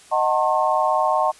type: chord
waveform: sine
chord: D# diminished seventh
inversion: none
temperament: just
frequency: 622.3 / 746.7 / 896 / 1075.3 Hz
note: D#5 / F#5 / A5 / C6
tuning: 0 / +16 / +31 / +47 cents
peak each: -22 dBFS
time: 0.11-1.32 s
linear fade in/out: 20 ms
effects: white hiss -48 dBFS RMS until 1.39 s + resampled to 24000 Hz